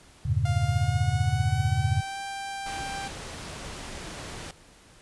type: chord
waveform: sine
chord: E diminished seventh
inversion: none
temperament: equal with one note detuned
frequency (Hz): 82.41 / 98 / 113.55 / 138.59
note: E2 / G2 / Bb2 / Db3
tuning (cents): 0 / 0 / -45 / 0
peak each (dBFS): -29 / -27 / -27 / -28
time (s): 0.25-2.01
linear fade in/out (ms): 10
type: tone with pitch glide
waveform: sawtooth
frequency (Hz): 702 to 788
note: F5 to G5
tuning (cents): +9 to +9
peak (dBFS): -29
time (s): 0.45-3.08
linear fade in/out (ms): 5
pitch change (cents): +200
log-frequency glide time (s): 0.64-2.2
type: low-pass noise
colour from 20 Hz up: pink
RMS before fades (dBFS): -39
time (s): 2.66-4.51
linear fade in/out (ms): 2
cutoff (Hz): 9600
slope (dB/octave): 12
effects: pink hiss -54 dBFS RMS until 5.01 s + resampled to 24000 Hz